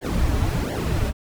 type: noise with flanger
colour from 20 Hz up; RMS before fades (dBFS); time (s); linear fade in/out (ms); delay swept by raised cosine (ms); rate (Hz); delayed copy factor
brown; -22; 0.01-1.13; 50; 0.79 to 5.89; 1.4; -1
effects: none